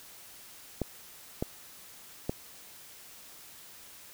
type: clicks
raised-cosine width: 2 ms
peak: -16 dBFS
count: 3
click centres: 0.817 / 1.425 / 2.295 s
effects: white hiss -51 dBFS RMS until 4.13 s